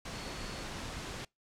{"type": "tone in noise", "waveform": "sine", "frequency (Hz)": 4388, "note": "C#8", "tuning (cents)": -18, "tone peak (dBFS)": -52, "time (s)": [0.14, 0.63], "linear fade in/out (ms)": 5, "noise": "pink", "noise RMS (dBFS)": -41, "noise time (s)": [0.05, 1.25], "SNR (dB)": -14, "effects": ["noise-tail reverb RT60 0.2 s tail -26 dB re dry", "low-pass 7000 Hz 12 dB/octave"]}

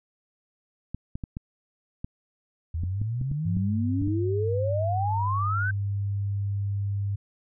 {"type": "clicks", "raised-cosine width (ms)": 5, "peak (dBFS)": -20, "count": 12, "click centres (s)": [0.946, 1.155, 1.238, 1.369, 2.045, 2.836, 3.016, 3.214, 3.315, 3.569, 4.019, 4.076]}
{"type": "exponential sweep", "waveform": "sine", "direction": "up", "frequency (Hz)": [79, 1568], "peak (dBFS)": -26, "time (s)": [2.74, 5.71], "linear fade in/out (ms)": 5}
{"type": "tone", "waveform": "sine", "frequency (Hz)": 100, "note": "G2", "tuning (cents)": 35, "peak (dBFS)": -25, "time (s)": [3.45, 7.16], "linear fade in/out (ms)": 10}
{"effects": []}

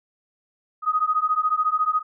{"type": "beating tone pair", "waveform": "sine", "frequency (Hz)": [1244.5, 1258.5], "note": ["D#6", "D#6"], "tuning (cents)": [0, 19], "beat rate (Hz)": 14, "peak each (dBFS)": -22, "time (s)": [0.82, 2.03], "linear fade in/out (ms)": 50, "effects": []}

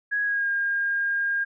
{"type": "tone with pitch glide", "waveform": "sine", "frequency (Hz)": [1661.2, 1614.8], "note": ["G#6", "G#6"], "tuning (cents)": [0, -49], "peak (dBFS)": -22, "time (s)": [0.11, 1.45], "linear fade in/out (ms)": 20, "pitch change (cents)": -49, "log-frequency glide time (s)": [0.23, 0.49], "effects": []}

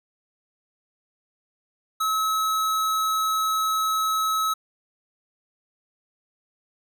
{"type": "tone", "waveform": "square", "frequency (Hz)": 1290, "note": "E6", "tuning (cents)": -38, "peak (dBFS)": -22, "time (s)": [2, 4.54], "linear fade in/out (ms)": 10, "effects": []}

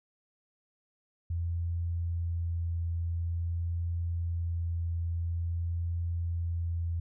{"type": "tone with vibrato", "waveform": "sine", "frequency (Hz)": 84.8, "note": "E2", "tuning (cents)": 50, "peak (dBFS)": -29, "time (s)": [1.3, 7], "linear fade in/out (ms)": 5, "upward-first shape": "triangle", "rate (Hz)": 0.48, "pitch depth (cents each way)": 10, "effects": []}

